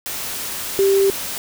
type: tone in noise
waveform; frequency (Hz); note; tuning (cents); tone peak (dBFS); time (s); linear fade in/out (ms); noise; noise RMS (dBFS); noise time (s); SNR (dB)
sine; 392; G4; 0; -12; 0.79-1.1; 0; white; -27; 0.06-1.38; +12
effects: none